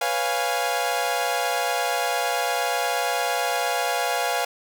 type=chord; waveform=sawtooth; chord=C# dominant seventh; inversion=third; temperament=equal with one note detuned; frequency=493.9 / 554.4 / 698.5 / 827.3 Hz; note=B4 / C#5 / E#5 / G#5; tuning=0 / 0 / 0 / -7 cents; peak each=-26 / -27 / -22 / -23 dBFS; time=0.01-4.45 s; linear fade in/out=5 ms; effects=none